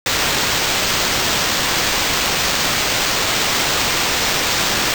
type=noise with sample-and-hold; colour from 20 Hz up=white; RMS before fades=-18 dBFS; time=0.06-4.94 s; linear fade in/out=2 ms; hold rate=11025 Hz; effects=none